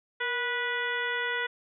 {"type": "harmonic tone with a mistuned harmonic", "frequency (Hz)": 490, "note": "B4", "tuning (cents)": -14, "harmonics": [1, 2, 3, 4, 5, 6, 7], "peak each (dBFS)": [-36, -37, -32, -32, -42, -42, -40], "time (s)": [0.2, 1.47], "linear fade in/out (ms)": 10, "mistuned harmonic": 1, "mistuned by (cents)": -55, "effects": []}